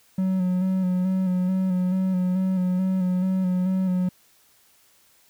triangle tone with vibrato, 185 Hz, F#3, in tune, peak -18 dBFS, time 0.18-4.09 s, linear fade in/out 5 ms, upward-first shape square, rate 2.3 Hz, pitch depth 28 cents each way, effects white hiss -59 dBFS RMS until 5.29 s

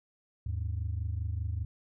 sine tone pair together, 78.5 / 103.57 Hz, D#2 / G#2, +16 / -4 cents, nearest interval perfect fourth, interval 480 cents, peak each -32 / -33 dBFS, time 0.46-1.65 s, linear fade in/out 5 ms, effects tanh soft clip ceiling -25 dBFS

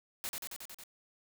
white noise with echo, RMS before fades -38 dBFS, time 0.24-0.29 s, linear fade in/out 0 ms, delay 91 ms, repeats 6, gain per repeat -2 dB, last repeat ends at 0.836 s, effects none

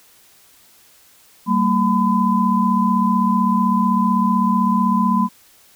sine tone cluster, 192.9 / 228.7 / 1009 Hz, G3 / A#3 / B5, -28 / -33 / +37 cents, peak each -18 dBFS, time 1.46-5.29 s, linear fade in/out 50 ms, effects white hiss -51 dBFS RMS until 5.75 s

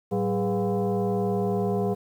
sine tone with frequency modulation, 110 Hz, A2, in tune, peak -22 dBFS, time 0.11-1.95 s, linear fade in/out 20 ms, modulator 301 Hz, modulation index 1.8, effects 9-bit

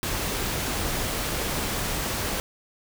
pink noise, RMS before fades -28 dBFS, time 0.03-2.4 s, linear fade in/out 0 ms, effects none

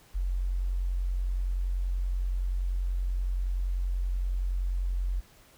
sine tone, 45.25 Hz, F#1, 38 cents flat, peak -26 dBFS, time 0.14-5.21 s, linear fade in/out 20 ms, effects pink hiss -58 dBFS RMS until 5.57 s

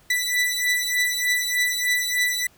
sawtooth beating tone pair, 1975.5 / 1978.8 Hz, B6 / B6, 0 / +3 cents, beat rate 3.3 Hz, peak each -20 dBFS, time 0.1-2.47 s, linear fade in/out 5 ms, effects pink hiss -56 dBFS RMS until 2.57 s

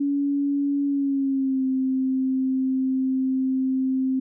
sine tone with pitch glide, 282.7 to 262.2 Hz, C#4 to C4, +34 to +4 cents, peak -20 dBFS, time 0-4.2 s, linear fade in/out 10 ms, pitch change -130 cents, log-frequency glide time 0.86-1.65 s, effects none

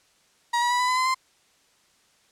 35% pulse tone with pitch steps, 952 / 966.4 / 981 / 995.9 / 1010.9 / 1026.2 / 1041.8 Hz, A#5 / B5 / B5 / B5 / B5 / C6 / C6, +36 / -38 / -12 / +14 / +40 / -34 / -8 cents, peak -19 dBFS, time 0.53-1.146 s, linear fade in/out 10 ms, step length 88 ms, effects white hiss -62 dBFS RMS until 2.31 s + low-pass 8000 Hz 12 dB/octave

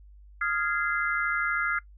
sine chord, F minor seventh, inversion third, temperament equal with one note detuned, 1244.5 / 1396.9 / 1661.2 / 2067 Hz, Eb6 / F6 / Ab6 / C7, 0 / 0 / 0 / -22 cents, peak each -33 / -28 / -31 / -31 dBFS, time 0.41-1.79 s, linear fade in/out 5 ms, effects noise-tail reverb RT60 0.1 s tail -21 dB re dry + added 50 Hz sine -48 dBFS peak until 1.97 s

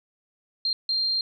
sine tone bursts at uneven times, 4186 Hz, C8, in tune, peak -22 dBFS, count 2, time 0.65-0.73 / 0.89-1.21 s, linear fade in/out 2 ms, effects none

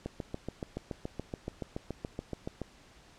click train, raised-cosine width 2 ms, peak -22 dBFS, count 19, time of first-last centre 0.06-2.617 s, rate 7.04 Hz, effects pink hiss -58 dBFS RMS until 3.18 s + low-pass 7000 Hz 12 dB/octave

